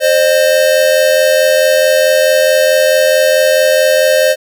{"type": "tone pair together", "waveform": "square", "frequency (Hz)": [526, 610.6], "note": ["C5", "D#5"], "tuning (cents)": [9, -33], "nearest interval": "minor third", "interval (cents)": 258, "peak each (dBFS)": -11, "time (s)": [0, 4.36], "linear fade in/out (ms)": 50, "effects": []}